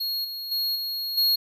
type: tone with level steps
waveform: square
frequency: 4300 Hz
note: C8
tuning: 47 cents sharp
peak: -26 / -32 / -24 / -28 / -19 dBFS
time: 0-1.36 s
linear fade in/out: 10 ms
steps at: 0.24 / 0.51 / 0.75 / 1.17 s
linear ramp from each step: 10 ms
effects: none